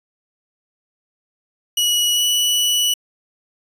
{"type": "tone with pitch glide", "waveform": "sawtooth", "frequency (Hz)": [2920, 2951], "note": ["F#7", "F#7"], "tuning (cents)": [-24, -5], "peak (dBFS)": -12, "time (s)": [1.77, 2.94], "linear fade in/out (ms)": 5, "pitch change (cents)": 19, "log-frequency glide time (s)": [2.11, 2.24], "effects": ["resampled to 32000 Hz"]}